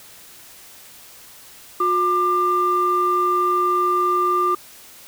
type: tone pair together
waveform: sine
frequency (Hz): 360 / 1192.2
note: F#4 / D6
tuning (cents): -47 / +26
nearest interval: octave + major sixth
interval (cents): 2073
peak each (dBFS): -21 / -16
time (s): 1.8-4.55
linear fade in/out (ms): 5
effects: tanh soft clip ceiling -10 dBFS + white hiss -44 dBFS RMS until 5.07 s